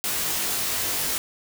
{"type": "noise with comb filter", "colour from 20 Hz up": "white", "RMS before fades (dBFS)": -26, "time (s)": [0.04, 1.18], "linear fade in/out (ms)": 0, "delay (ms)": 20, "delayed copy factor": 0.85, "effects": []}